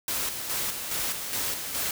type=noise with tremolo; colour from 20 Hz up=white; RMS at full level=-29 dBFS; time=0.08-1.91 s; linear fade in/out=2 ms; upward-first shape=square; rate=2.4 Hz; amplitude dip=45%; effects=none